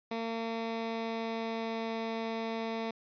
15% pulse tone with pitch glide, 227.7 to 225.7 Hz, A#3 to A3, -40 to +44 cents, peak -27 dBFS, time 0.11-2.91 s, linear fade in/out 5 ms, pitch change -16 cents, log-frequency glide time 0.24-1.95 s, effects resampled to 11025 Hz

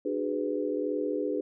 sine chord, G# half-diminished seventh, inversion second, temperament just, 299 / 373.8 / 415.3 / 498.4 Hz, D4 / F#4 / G#4 / B4, +31 / +18 / 0 / +16 cents, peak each -32 / -36 / -32 / -33 dBFS, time 0.05-1.41 s, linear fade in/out 5 ms, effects none

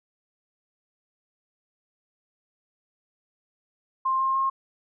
sine tone with pitch steps, 1055 / 1063.6 / 1072.2 Hz, C6 / C6 / C6, +14 / +28 / +42 cents, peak -21 dBFS, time 4.05-4.5 s, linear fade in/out 10 ms, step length 150 ms, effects none

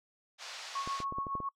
white band-pass noise, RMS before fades -45 dBFS, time 0.38-1.05 s, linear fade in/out 50 ms, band 620 to 5700 Hz, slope 24 dB/octave
sine tone with tremolo, 1102 Hz, C#6, 11 cents flat, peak -32 dBFS, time 0.75-1.49 s, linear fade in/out 5 ms, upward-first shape sine, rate 7.2 Hz, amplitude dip 60%
clicks, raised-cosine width 2 ms, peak -28 dBFS, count 7, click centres 0.875 / 1.003 / 1.124 / 1.185 / 1.268 / 1.353 / 1.403 s
effects noise-tail reverb RT60 0.1 s tail -24 dB re dry

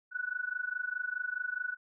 sine tone with amplitude modulation, 1480 Hz, F#6, in tune, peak -29 dBFS, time 0.11-1.77 s, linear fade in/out 50 ms, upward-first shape sine, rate 24.8 Hz, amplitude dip 90%, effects none

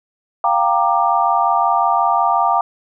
sine chord, G minor seventh, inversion third, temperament equal with one note detuned, 698.5 / 784 / 932.3 / 1186.9 Hz, F5 / G5 / Bb5 / D6, 0 / 0 / 0 / +18 cents, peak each -18 dBFS, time 0.44-2.61 s, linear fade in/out 2 ms, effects none

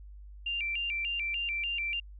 sine tone with vibrato, 2559 Hz, D#7, 48 cents sharp, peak -30 dBFS, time 0.46-2 s, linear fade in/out 5 ms, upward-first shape square, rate 3.4 Hz, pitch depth 150 cents each way, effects added 50 Hz sine -45 dBFS peak until 2.19 s

